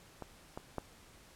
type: clicks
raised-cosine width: 1 ms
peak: -28 / -27 / -22 dBFS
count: 3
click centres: 0.223 / 0.575 / 0.783 s
effects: pink hiss -59 dBFS RMS until 1.35 s + low-pass 12000 Hz 12 dB/octave